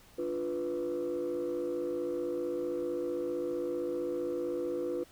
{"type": "chord", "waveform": "sine", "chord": "B diminished", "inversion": "first", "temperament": "equal", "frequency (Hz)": [293.7, 349.2, 493.9], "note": ["D4", "F4", "B4"], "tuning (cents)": [0, 0, 0], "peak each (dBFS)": [-38, -33, -33], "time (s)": [0.18, 5.04], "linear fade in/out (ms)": 10, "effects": ["tanh soft clip ceiling -27 dBFS", "pink hiss -59 dBFS RMS until 5.11 s"]}